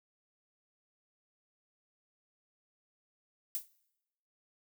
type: noise with exponential decay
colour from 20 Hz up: violet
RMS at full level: -31 dBFS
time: 3.55-3.68 s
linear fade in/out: 0 ms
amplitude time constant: 27 ms
effects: noise-tail reverb RT60 0.9 s tail -22 dB re dry